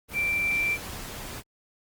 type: tone in noise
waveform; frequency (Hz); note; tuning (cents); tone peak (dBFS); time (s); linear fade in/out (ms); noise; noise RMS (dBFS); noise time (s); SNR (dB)
sine; 2349; D7; 0; -23; 0.13-0.78; 50; pink; -38; 0.08-1.43; +12
effects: Opus 24 kbps